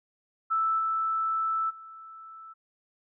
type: tone with level steps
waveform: sine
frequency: 1318.5 Hz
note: E6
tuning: in tune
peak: -23 / -25 / -43 dBFS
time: 0.5-2.54 s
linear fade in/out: 20 ms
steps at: 0.78 / 1.69 s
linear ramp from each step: 20 ms
effects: none